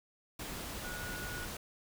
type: tone in noise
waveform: sine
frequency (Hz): 1455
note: F#6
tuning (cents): -29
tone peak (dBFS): -43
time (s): 0.84-1.45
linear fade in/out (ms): 5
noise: pink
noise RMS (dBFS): -42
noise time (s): 0.39-1.57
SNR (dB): -4
effects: none